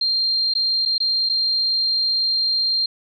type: tone with dropouts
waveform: sine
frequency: 4186 Hz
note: C8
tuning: in tune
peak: -17 dBFS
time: 0.01-2.86 s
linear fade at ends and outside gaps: 5 ms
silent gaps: 0.538-0.551 / 0.853-0.858 / 0.981-1.002 / 1.29-1.296 s
effects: none